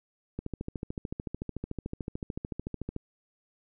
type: click train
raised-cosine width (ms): 3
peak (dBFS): -21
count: 36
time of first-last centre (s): 0.39-2.964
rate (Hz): 13.6
effects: none